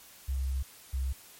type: tone pair in turn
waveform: sine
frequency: 66.3 / 65.69 Hz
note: C2 / C2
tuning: +23 / +7 cents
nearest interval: unison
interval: 16 cents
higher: first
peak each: -28 dBFS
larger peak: neither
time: 0.28-0.63 / 0.93-1.13 s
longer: first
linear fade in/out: 10 ms
effects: white hiss -53 dBFS RMS until 1.39 s + MP3 64 kbps